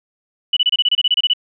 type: tone bursts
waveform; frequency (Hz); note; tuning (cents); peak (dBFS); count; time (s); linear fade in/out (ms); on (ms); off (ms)
sine; 2960; F#7; 0; -11; 13; 0.53-1.335; 5; 37; 27
effects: none